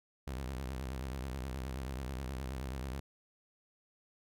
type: tone with vibrato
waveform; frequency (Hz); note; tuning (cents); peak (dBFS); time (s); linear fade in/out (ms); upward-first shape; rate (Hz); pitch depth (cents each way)
sawtooth; 65.41; C2; 0; -34; 0.27-3; 5; triangle; 9.4; 160
effects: none